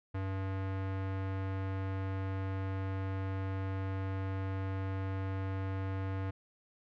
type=tone with low-pass filter; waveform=square; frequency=96 Hz; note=G2; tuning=36 cents flat; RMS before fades=-36 dBFS; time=0.14-6.31 s; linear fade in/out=10 ms; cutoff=1900 Hz; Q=1; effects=none